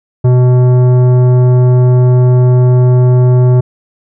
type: tone with tanh clipping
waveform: sine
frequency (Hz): 125.2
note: B2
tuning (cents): +24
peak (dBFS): -6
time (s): 0.24-3.61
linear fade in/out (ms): 10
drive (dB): 13
effects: none